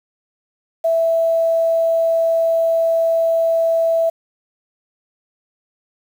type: tone with quantisation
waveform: sine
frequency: 659.3 Hz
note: E5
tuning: in tune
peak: -13 dBFS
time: 0.84-4.1 s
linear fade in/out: 10 ms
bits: 7
effects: none